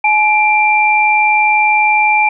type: tone pair together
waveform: sine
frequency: 850 / 2364 Hz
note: G#5 / D7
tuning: +40 / +11 cents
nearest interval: octave + tritone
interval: 1771 cents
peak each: -11 dBFS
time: 0.04-2.29 s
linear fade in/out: 5 ms
effects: none